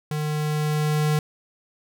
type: tone with level ramp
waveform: square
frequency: 151.6 Hz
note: D#3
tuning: 45 cents flat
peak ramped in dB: -25 to -19 dBFS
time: 0.11-1.19 s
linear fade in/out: 2 ms
effects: none